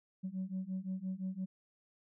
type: beating tone pair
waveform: sine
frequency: 184.8 / 190.6 Hz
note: F#3 / G3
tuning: -2 / -48 cents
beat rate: 5.8 Hz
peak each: -39 / -38 dBFS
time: 0.23-1.46 s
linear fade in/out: 20 ms
effects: tanh soft clip ceiling -32 dBFS